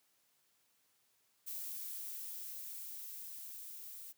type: noise with level ramp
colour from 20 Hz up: violet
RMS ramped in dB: -43 to -50 dBFS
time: 1.46-4.13 s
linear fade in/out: 20 ms
effects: white hiss -75 dBFS RMS until 4.17 s + high-pass 80 Hz 12 dB/octave